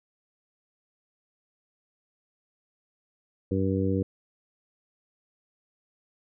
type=harmonic tone; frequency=96 Hz; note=G2; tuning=36 cents flat; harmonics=1 / 2 / 3 / 4 / 5; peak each=-28 / -29 / -29 / -33 / -31 dBFS; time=3.51-4.03 s; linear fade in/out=5 ms; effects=none